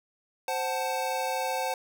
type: chord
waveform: square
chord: F# diminished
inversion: second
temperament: equal with one note detuned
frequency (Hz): 523.3 / 747.3 / 880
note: C5 / F#5 / A5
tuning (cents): 0 / +17 / 0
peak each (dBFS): -33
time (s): 0.48-1.74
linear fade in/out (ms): 2
effects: none